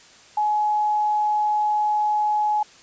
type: tone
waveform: sine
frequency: 844 Hz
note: G#5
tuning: 28 cents sharp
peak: -18 dBFS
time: 0.37-2.63 s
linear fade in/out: 5 ms
effects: white hiss -49 dBFS RMS until 2.82 s + resampled to 16000 Hz